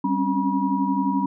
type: tone cluster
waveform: sine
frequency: 195.5 / 266.9 / 278.4 / 965 Hz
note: G3 / C4 / C#4 / B5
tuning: -4 / +35 / +8 / -40 cents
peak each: -25 dBFS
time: 0.04-1.26 s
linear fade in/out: 5 ms
effects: none